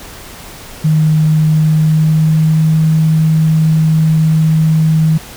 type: tone with pitch glide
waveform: sine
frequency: 155.56 to 158.19 Hz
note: D#3 to D#3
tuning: 0 to +29 cents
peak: -7 dBFS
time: 0.84-5.18 s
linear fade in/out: 10 ms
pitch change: +29 cents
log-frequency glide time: 1.58-2.79 s
effects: pink hiss -32 dBFS RMS until 5.36 s